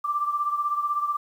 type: beating tone pair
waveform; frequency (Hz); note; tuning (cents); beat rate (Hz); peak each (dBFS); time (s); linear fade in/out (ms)
sine; 1174.7 / 1190.7; D6 / D6; 0 / +23; 16; -24 / -30; 0.04-1.17; 10
effects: 9-bit